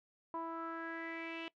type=tone with low-pass filter sweep; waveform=sawtooth; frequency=329.6 Hz; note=E4; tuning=in tune; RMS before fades=-43 dBFS; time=0.34-1.48 s; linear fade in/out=0 ms; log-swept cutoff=1000 to 2900 Hz; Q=5.6; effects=noise-tail reverb RT60 0.1 s tail -21 dB re dry